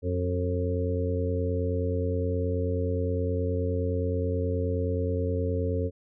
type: harmonic tone with a mistuned harmonic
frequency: 89.5 Hz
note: F2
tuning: 43 cents sharp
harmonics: 1 / 2 / 3 / 4 / 5 / 6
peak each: -27 / -38 / -34 / -41 / -31 / -35 dBFS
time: 0.02-5.91 s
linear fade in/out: 50 ms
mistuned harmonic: 4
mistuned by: +51 cents
effects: none